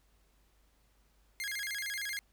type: tone with vibrato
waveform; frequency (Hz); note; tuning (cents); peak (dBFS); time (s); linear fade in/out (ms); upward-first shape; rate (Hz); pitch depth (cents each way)
sawtooth; 1864.7; A#6; 0; -32; 1.4-2.19; 0; square; 13; 210
effects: added 50 Hz sine -67 dBFS peak until 2.32 s + pink hiss -72 dBFS RMS until 2.32 s